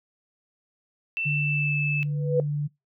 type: tone with pitch glide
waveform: sine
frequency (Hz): 2672 to 2625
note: E7 to E7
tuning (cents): +23 to -8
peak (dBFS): -25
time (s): 1.17-2.03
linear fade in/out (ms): 0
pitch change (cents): -31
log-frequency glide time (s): 1.31-1.76
type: tone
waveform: sine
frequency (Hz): 146.83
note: D3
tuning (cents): 0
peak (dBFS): -24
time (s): 1.25-2.68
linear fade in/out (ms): 20
type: tone with exponential growth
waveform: sine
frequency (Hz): 493.9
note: B4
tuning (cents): 0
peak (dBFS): -16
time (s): 2.05-2.4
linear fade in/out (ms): 2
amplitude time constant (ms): 74
effects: noise-tail reverb RT60 0.2 s tail -23 dB re dry